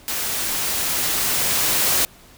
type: noise with level ramp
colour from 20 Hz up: white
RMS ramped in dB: -25 to -18 dBFS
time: 0.08-2.05 s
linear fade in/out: 0 ms
effects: pink hiss -48 dBFS RMS until 2.37 s

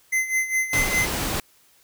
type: tone with tremolo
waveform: square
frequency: 2056 Hz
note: C7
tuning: 31 cents flat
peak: -19 dBFS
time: 0.12-1.06 s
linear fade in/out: 10 ms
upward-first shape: sine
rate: 4.9 Hz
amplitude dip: 75%
type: noise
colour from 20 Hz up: pink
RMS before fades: -26 dBFS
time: 0.73-1.4 s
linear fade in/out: 2 ms
effects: white hiss -58 dBFS RMS until 1.83 s

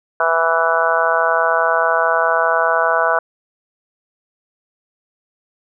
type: harmonic tone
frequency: 164.81 Hz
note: E3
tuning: in tune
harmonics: 3 / 4 / 5 / 6 / 7 / 8 / 9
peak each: -23 / -18 / -24 / -21 / -22 / -22 / -19 dBFS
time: 0.2-3.19 s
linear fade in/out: 2 ms
effects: none

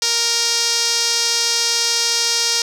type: tone with band-pass filter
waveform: sawtooth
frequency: 466.2 Hz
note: A#4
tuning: in tune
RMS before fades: -18 dBFS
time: 0.02-2.62 s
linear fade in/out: 2 ms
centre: 5300 Hz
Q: 3
effects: none

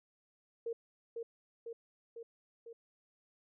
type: tone with echo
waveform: sine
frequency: 462.8 Hz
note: A#4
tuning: 13 cents flat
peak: -35 dBFS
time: 0.66-0.73 s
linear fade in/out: 5 ms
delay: 500 ms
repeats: 4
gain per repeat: -3 dB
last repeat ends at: 2.73 s
effects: none

